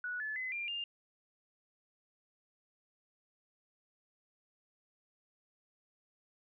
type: tone with pitch steps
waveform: sine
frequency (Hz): 1470 / 1728.1 / 2031 / 2388 / 2807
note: F#6 / A6 / B6 / D7 / F7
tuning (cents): -12 / -32 / +48 / +28 / +8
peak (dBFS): -36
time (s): 0.04-0.84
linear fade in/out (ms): 2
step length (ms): 160
effects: none